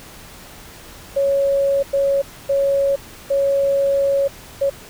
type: tone bursts at uneven times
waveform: sine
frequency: 554.4 Hz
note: C#5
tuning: in tune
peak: -14 dBFS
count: 5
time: 1.16-1.83 / 1.93-2.22 / 2.49-2.96 / 3.3-4.28 / 4.61-4.7 s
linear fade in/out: 10 ms
effects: pink hiss -40 dBFS RMS until 4.89 s